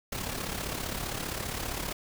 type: noise with amplitude modulation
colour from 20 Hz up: pink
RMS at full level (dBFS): -32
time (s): 0.12-1.93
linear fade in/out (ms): 5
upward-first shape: sine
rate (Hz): 35.2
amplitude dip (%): 60
effects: none